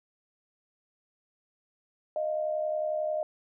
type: tone pair together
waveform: sine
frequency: 617 / 688.1 Hz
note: D#5 / F5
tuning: -15 / -26 cents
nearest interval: major second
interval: 189 cents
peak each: -28 / -35 dBFS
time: 2.16-3.23 s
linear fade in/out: 2 ms
effects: none